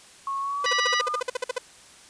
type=tone with pitch glide; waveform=sine; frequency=1097 to 1210.2 Hz; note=C#6 to D#6; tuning=-18 to -48 cents; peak=-26 dBFS; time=0.27-1.2 s; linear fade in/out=2 ms; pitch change=+170 cents; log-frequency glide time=0.39-0.92 s
type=tone bursts; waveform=sawtooth; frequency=503 Hz; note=B4; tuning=32 cents sharp; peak=-20 dBFS; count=14; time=0.64-1.583 s; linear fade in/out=5 ms; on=20 ms; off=51 ms
type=harmonic tone; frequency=976 Hz; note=B5; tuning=21 cents flat; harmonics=2 / 3 / 4 / 5 / 6; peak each=-25 / -29 / -31 / -33 / -35 dBFS; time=0.66-1.01 s; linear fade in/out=0 ms
effects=white hiss -50 dBFS RMS until 2.09 s + resampled to 22050 Hz